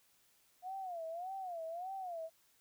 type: tone with vibrato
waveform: sine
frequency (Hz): 709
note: F5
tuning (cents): +26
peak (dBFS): -40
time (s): 0.62-2.3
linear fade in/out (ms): 50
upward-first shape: sine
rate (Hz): 1.7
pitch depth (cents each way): 160
effects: white hiss -71 dBFS RMS until 2.6 s